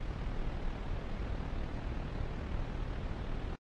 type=noise with amplitude modulation; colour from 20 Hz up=brown; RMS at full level=-35 dBFS; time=0-3.56 s; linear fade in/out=10 ms; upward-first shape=sine; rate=38.6 Hz; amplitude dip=40%; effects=low-pass 4000 Hz 12 dB/octave + AAC 32 kbps